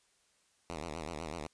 5% pulse tone with vibrato, 79.8 Hz, D#2, 44 cents sharp, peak -28 dBFS, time 0.7-1.47 s, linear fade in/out 0 ms, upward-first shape sine, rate 8 Hz, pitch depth 140 cents each way, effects white hiss -71 dBFS RMS until 1.53 s + resampled to 22050 Hz

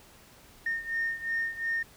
sine beating tone pair, 1829 / 1831.8 Hz, A#6 / A#6, -33 / -31 cents, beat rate 2.8 Hz, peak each -30 / -33 dBFS, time 0.66-1.83 s, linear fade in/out 5 ms, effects tanh soft clip ceiling -22 dBFS + pink hiss -55 dBFS RMS until 1.96 s

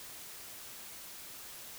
silence, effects white hiss -48 dBFS RMS until 1.78 s

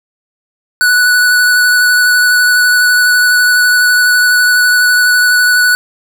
square tone with vibrato, 1480 Hz, F#6, in tune, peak -7 dBFS, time 0.81-5.75 s, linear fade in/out 0 ms, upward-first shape sine, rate 12 Hz, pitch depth 13 cents each way, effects none

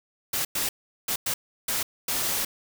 white noise bursts at uneven times, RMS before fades -27 dBFS, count 6, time 0.33-0.45 / 0.55-0.69 / 1.08-1.16 / 1.26-1.34 / 1.68-1.83 / 2.08-2.45 s, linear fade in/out 5 ms, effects none

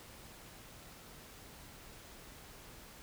silence, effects pink hiss -54 dBFS RMS until 3.02 s

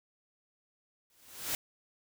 white noise with exponential growth, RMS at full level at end -31 dBFS, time 1.1-1.55 s, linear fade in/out 1 ms, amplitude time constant 96 ms, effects none

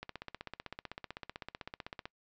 click train, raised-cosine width 0.3 ms, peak -25 dBFS, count 33, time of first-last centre 0.03-2.055 s, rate 15.8 Hz, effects noise-tail reverb RT60 0.1 s tail -24 dB re dry + resampled to 16000 Hz

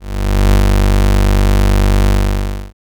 35% pulse tone with ADSR envelope, 49 Hz, G1, in tune, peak -4 dBFS, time 0-2.73 s, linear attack 530 ms, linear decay 86 ms, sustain -2 dB, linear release 640 ms, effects none

